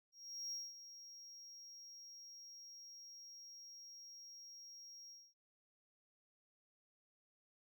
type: tone with ADSR envelope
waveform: triangle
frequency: 5600 Hz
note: F8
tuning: 4 cents sharp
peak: -40 dBFS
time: 0.12-5.34 s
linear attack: 400 ms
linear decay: 210 ms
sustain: -12 dB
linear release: 240 ms
effects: none